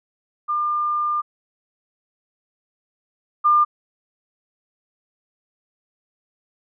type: tone pair in turn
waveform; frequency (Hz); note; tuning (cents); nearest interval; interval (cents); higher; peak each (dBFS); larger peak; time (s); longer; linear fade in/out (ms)
sine; 1200 / 1200; D6 / D6; +37 / +37; unison; 0; neither; -19 / -12; second; 0.48-1.22 / 3.44-3.65; first; 20
effects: none

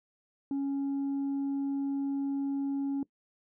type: tone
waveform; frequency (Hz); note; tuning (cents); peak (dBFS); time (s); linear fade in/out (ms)
sine; 277.2; C#4; 0; -26; 0.51-3.03; 2
effects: noise-tail reverb RT60 0.1 s tail -21 dB re dry + tanh soft clip ceiling -28 dBFS

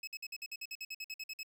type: tone bursts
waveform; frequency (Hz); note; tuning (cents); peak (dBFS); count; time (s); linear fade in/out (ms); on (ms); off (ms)
25% pulse; 2579; E7; -39; -36; 15; 0.03-1.432; 5; 44; 53
effects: none

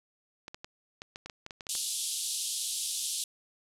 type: clicks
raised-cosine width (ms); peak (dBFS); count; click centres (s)
0.2; -24; 12; 0.481 / 0.545 / 0.645 / 1.019 / 1.159 / 1.26 / 1.298 / 1.464 / 1.508 / 1.608 / 1.668 / 1.752
type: band-pass noise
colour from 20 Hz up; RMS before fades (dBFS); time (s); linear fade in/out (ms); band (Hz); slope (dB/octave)
white; -34; 1.69-3.24; 2; 3100 to 11000; 48
effects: none

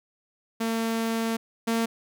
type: tone pair in turn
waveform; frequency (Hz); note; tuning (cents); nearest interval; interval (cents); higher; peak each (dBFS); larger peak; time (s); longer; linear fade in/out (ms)
sawtooth; 226.6 / 228.2; A#3 / A#3; -49 / -37; unison; 12; second; -21 / -19; second; 0.6-1.37 / 1.67-1.86; first; 10
effects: none

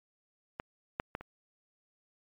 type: clicks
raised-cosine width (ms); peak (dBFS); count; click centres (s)
0.5; -21 / -16 / -20 / -30; 4; 0.599 / 0.999 / 1.151 / 1.21
effects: MP3 96 kbps

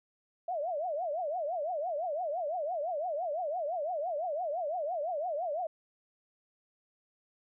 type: tone with vibrato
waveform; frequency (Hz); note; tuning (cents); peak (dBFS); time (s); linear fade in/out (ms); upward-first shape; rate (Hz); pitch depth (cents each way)
sine; 651; E5; -22; -31; 0.48-5.67; 5; triangle; 5.9; 270
effects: none

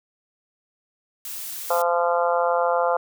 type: noise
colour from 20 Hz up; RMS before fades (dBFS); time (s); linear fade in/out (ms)
blue; -33; 1.25-1.82; 2
type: harmonic tone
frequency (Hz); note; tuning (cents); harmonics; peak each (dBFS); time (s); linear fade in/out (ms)
172.4; F3; -22; 3 / 4 / 5 / 6 / 7 / 8; -22 / -24 / -26 / -28 / -29 / -30; 1.7-2.97; 5
effects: none

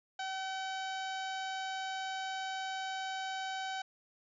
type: harmonic tone with a mistuned harmonic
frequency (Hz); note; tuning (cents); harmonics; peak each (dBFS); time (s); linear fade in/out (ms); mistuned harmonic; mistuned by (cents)
763; G5; -47; 1 / 2 / 3 / 4 / 5 / 6 / 7 / 8 / 9; -38 / -42 / -50 / -47 / -49 / -54 / -56 / -58 / -56; 0.19-3.82; 5; 9; +33
effects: none

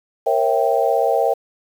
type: chord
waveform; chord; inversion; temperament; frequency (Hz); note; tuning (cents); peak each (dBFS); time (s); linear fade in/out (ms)
sine; A# diminished seventh; none; equal with one note detuned; 466.2 / 542.6 / 659.3 / 784; A#4 / C#5 / E5 / G5; 0 / -37 / 0 / 0; -20; 0.26-1.34; 10
effects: 7-bit

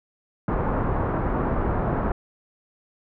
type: low-pass noise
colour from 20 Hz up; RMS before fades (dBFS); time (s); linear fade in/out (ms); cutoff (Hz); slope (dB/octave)
pink; -24; 0.48-2.12; 2; 1300; 24
effects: none

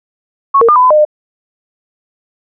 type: tone with pitch steps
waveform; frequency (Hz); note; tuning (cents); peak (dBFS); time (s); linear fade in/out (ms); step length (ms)
sine; 1104 / 462.2 / 1206 / 1001 / 1012 / 609 / 604; C#6 / A#4 / D6 / B5 / B5 / D#5 / D5; -7 / -15 / +46 / +23 / +42 / -37 / +48; -4; 0.54-1.051; 10; 73
effects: none

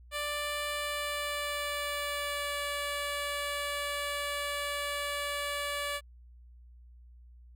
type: tone with pitch glide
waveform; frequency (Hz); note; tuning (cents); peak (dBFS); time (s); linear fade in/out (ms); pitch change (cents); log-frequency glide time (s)
10% pulse; 587.3 to 576.5; D5 to D5; 0 to -32; -24; 0.11-6.01; 50; -32; 0.72-2.6
effects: added 60 Hz sine -51 dBFS peak until 7.55 s

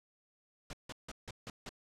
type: noise bursts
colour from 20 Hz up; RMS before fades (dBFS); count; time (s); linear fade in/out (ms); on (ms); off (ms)
pink; -44; 6; 0.7-1.692; 2; 32; 160
effects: low-pass 7000 Hz 12 dB/octave

